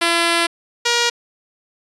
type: tone pair in turn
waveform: 5% pulse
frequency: 338.6 / 475.1 Hz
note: E4 / A#4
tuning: +46 / +33 cents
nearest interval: tritone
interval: 587 cents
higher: second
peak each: -3 dBFS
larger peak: neither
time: 0.01-0.47 / 0.85-1.1 s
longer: first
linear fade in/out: 10 ms
effects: resampled to 24000 Hz